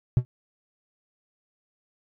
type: tone with exponential decay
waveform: triangle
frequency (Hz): 123.47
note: B2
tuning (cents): 0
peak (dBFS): -8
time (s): 0.17-0.25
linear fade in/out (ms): 0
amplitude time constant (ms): 16
effects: tanh soft clip ceiling -10 dBFS